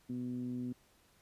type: tone with low-pass filter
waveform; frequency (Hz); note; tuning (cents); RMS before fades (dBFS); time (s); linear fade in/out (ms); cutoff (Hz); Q
15% pulse; 124.1; B2; +9; -39; 0.09-0.73; 10; 250; 3.7
effects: pink hiss -68 dBFS RMS until 1.21 s + resampled to 32000 Hz